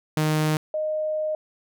sawtooth / sine tone pair in turn, 154.5 / 618 Hz, D#3 / D#5, -12 / -12 cents, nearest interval 2 octaves, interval 2400 cents, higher second, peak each -16 / -23 dBFS, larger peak first, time 0.17-0.57 / 0.74-1.35 s, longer second, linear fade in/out 2 ms, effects none

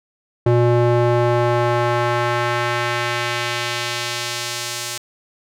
square tone with band-pass filter sweep, 120 Hz, B2, 49 cents flat, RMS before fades -19 dBFS, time 0.46-4.98 s, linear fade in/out 5 ms, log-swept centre 370 to 7200 Hz, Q 0.82, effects none

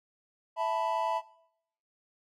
triangle chord, E suspended fourth, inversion none, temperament just, 659.3 / 879 / 988.9 Hz, E5 / A5 / B5, 0 / -2 / +2 cents, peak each -30 dBFS, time 0.56-1.22 s, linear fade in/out 50 ms, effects noise-tail reverb RT60 0.7 s tail -20 dB re dry

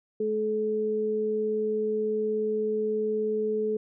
sine tone pair together, 214 / 430.6 Hz, A3 / A4, -48 / -37 cents, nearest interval octave, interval 1211 cents, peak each -33 / -25 dBFS, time 0.2-3.77 s, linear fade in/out 5 ms, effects none

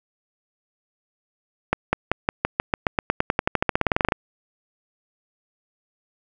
accelerating click train, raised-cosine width 0.5 ms, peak -3 dBFS, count 26, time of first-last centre 1.73-4.122 s, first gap 200 ms, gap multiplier 0.93, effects none

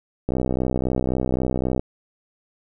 click train, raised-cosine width 2 ms, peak -9 dBFS, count 97, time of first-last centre 0.29-1.795 s, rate 63.8 Hz, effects none

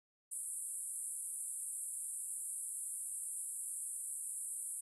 pink band-pass noise, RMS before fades -43 dBFS, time 0.31-4.81 s, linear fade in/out 10 ms, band 8200 to 11000 Hz, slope 96 dB/octave, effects none

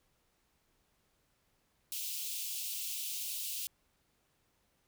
white high-pass noise, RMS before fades -39 dBFS, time 1.92-3.67 s, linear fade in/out 0 ms, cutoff 2600 Hz, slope 48 dB/octave, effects pink hiss -75 dBFS RMS until 4.87 s

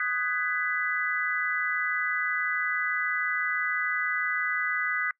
sine chord, G# minor seventh, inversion second, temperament just, 1245.9 / 1495.1 / 1661.2 / 1993.5 Hz, D#6 / F#6 / G#6 / B6, +2 / +18 / 0 / +16 cents, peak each -33 / -30 / -34 / -29 dBFS, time 0-5.11 s, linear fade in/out 2 ms, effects noise-tail reverb RT60 0.1 s tail -24 dB re dry

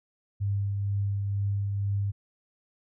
sine tone with tremolo, 100.1 Hz, G2, 37 cents sharp, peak -24 dBFS, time 0.4-2.12 s, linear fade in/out 20 ms, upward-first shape triangle, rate 2.1 Hz, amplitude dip 30%, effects none

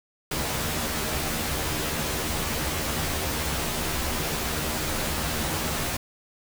pink noise with comb filter, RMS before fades -28 dBFS, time 0.31-5.97 s, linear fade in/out 5 ms, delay 13 ms, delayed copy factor +0.75, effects none

